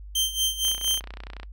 sawtooth tone with tremolo, 3136 Hz, G7, in tune, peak -17 dBFS, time 0.15-1 s, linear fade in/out 5 ms, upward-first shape sine, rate 4.3 Hz, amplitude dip 80%
click train, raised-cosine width 0.3 ms, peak -23 dBFS, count 25, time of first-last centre 0.65-1.432 s, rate 30.7 Hz
effects noise-tail reverb RT60 0.1 s tail -23 dB re dry + added 50 Hz sine -38 dBFS peak until 1.52 s

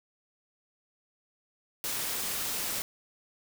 white noise, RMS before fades -33 dBFS, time 1.84-2.82 s, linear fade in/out 0 ms, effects none

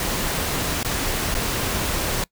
pink noise with dropouts, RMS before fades -24 dBFS, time 0-2.24 s, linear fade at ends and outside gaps 2 ms, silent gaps 0.831-0.847 / 1.343-1.349 s, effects noise-tail reverb RT60 0.1 s tail -23 dB re dry

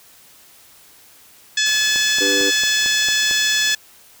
harmonic tone, 859 Hz, A5, 42 cents flat, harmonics 2 / 3 / 4 / 5 / 6 / 7 / 8 / 9, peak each -20 / -26 / -20 / -29 / -24 / -27 / -27 / -29 dBFS, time 1.57-3.75 s, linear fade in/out 5 ms
white noise, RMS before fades -33 dBFS, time 1.66-3.75 s, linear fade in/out 0 ms
click train, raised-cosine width 1 ms, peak -18 dBFS, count 7, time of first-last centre 1.96-3.311 s, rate 4.44 Hz
triangle chord, G major, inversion second, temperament equal, 293.7 / 392 / 493.9 Hz, D4 / G4 / B4, 0 / 0 / 0 cents, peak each -22 dBFS, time 2.2-2.51 s, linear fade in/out 20 ms
effects white hiss -48 dBFS RMS until 4.2 s

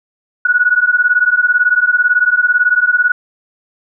sine beating tone pair, 1457 / 1475 Hz, F#6 / F#6, -27 / -6 cents, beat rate 18 Hz, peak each -12 dBFS, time 0.45-3.12 s, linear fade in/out 5 ms, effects none

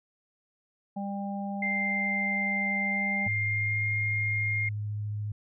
harmonic tone, 199.3 Hz, G3, 29 cents sharp, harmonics 1 / 3 / 4, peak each -32 / -42 / -37 dBFS, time 0.96-3.28 s, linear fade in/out 10 ms
sine tone with pitch glide, 2093 to 2125 Hz, C7 to C7, 0 to +26 cents, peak -27 dBFS, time 1.62-4.69 s, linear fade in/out 5 ms, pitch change +26 cents, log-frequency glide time 2.81-3.91 s
sine tone with vibrato, 104.7 Hz, G#2, 15 cents sharp, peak -30 dBFS, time 3.26-5.32 s, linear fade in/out 5 ms, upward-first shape sine, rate 14 Hz, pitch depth 9 cents each way
effects none

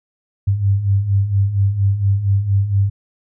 sine beating tone pair, 96.2 / 100.5 Hz, G2 / G2, -32 / +44 cents, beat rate 4.3 Hz, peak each -20 / -14 dBFS, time 0.47-2.9 s, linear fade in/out 10 ms, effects none

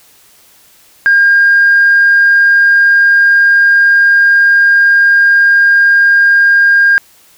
sine tone, 1611 Hz, G6, 47 cents sharp, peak -3 dBFS, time 1.06-6.98 s, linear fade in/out 0 ms, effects tanh soft clip ceiling 0 dBFS + white hiss -45 dBFS RMS until 7.37 s

